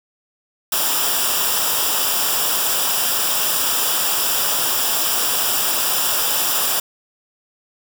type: noise with comb filter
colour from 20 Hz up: white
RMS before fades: -19 dBFS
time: 0.72-6.8 s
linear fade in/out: 5 ms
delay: 0.47 ms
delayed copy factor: -0.7
effects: none